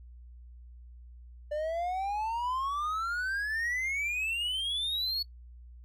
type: exponential sweep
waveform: triangle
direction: up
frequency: 587.3 to 4435 Hz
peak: -28 dBFS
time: 1.51-5.23 s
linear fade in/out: 10 ms
effects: noise-tail reverb RT60 0.1 s tail -20 dB re dry + added 60 Hz sine -47 dBFS peak until 5.84 s